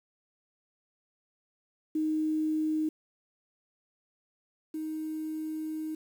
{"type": "tone pair in turn", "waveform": "sine", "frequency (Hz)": [311.1, 312.8], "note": ["D#4", "D#4"], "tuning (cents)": [0, 9], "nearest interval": "unison", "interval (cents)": 9, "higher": "second", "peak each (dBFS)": [-26, -32], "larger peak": "first", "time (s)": [[1.95, 2.89], [4.74, 5.95]], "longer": "second", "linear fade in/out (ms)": 5, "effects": ["9-bit"]}